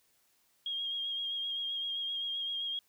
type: tone with vibrato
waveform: sine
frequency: 3252 Hz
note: G#7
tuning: 37 cents flat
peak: -33 dBFS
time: 0.66-2.79 s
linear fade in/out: 2 ms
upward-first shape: triangle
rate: 7.7 Hz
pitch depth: 33 cents each way
effects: white hiss -71 dBFS RMS until 2.88 s